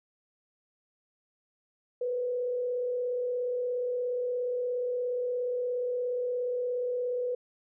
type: tone with frequency modulation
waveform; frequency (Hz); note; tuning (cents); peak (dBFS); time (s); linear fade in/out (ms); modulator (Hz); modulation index
sine; 493.9; B4; 0; -28; 2.01-7.35; 5; 37; 0.33
effects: none